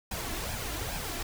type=noise with flanger; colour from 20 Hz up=pink; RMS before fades=-35 dBFS; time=0.11-1.23 s; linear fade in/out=5 ms; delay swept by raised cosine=1.2 to 3 ms; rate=2.4 Hz; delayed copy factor=+0.6; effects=none